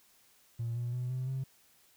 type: tone with pitch steps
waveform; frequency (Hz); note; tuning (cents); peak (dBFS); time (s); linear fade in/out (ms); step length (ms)
triangle; 116.54 / 120.37 / 124.33 / 128.42 / 132.64; A#2 / B2 / B2 / C3 / C3; 0 / -44 / +12 / -32 / +24; -29; 0.59-1.44; 10; 170
effects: tanh soft clip ceiling -29 dBFS + white hiss -65 dBFS RMS until 1.96 s